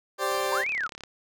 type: chord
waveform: 20% pulse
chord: G suspended fourth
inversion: none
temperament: equal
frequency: 392 / 523.3 / 587.3 Hz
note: G4 / C5 / D5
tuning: 0 / 0 / 0 cents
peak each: -25 dBFS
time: 0.18-0.65 s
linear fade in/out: 50 ms
type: click train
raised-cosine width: 0.2 ms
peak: -23 dBFS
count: 26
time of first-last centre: 0.32-1.036 s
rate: 34.9 Hz
type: linear two-way sweep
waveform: sine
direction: up then down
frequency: 778 to 2618 to 1172 Hz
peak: -26 dBFS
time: 0.51-0.88 s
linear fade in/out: 20 ms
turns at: 0.7 s
effects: none